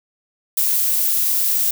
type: noise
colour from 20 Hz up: violet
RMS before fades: -18 dBFS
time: 0.57-1.71 s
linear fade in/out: 5 ms
effects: none